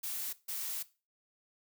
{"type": "noise bursts at uneven times", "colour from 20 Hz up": "blue", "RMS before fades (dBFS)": -38, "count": 2, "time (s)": [[0.03, 0.33], [0.48, 0.83]], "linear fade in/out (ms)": 10, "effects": ["noise-tail reverb RT60 0.3 s tail -17 dB re dry"]}